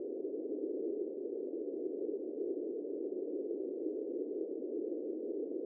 pink band-pass noise, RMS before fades -39 dBFS, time 0-5.65 s, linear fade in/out 2 ms, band 310 to 460 Hz, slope 48 dB/octave, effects none

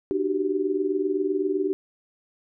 sine tone cluster, 301.4 / 369.2 / 389.2 Hz, D4 / F#4 / G4, +45 / -4 / -12 cents, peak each -28 / -27 / -25 dBFS, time 0.11-1.73 s, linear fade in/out 0 ms, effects none

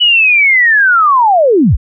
sine linear sweep, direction down, 2977 to 30.87 Hz, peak -5 dBFS, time 0-1.77 s, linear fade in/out 20 ms, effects none

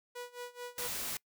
sawtooth tone with tremolo, 488.8 Hz, B4, 18 cents flat, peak -36 dBFS, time 0.15-0.88 s, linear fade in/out 10 ms, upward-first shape sine, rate 4.6 Hz, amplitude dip 90%
white noise, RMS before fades -38 dBFS, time 0.78-1.17 s, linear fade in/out 2 ms
effects noise-tail reverb RT60 0.1 s tail -24 dB re dry

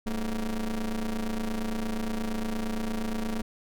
45% pulse ring-modulated tone, 104.7 Hz, G#2, 15 cents sharp, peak -25 dBFS, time 0.06-3.42 s, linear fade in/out 5 ms, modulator 119 Hz, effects none

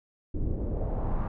brown noise with low-pass filter sweep, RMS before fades -29 dBFS, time 0.34-1.28 s, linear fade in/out 5 ms, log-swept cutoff 310 to 1200 Hz, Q 2, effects none

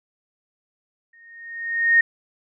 sine tone with exponential growth, 1851 Hz, A#6, 13 cents flat, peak -10 dBFS, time 1.13-2.01 s, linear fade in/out 5 ms, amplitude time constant 190 ms, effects none

